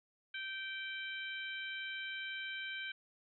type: harmonic tone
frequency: 778 Hz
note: G5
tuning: 13 cents flat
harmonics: 2 / 3 / 4 / 5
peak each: -43 / -45 / -46 / -52 dBFS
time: 0.34-2.92 s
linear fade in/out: 5 ms
effects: none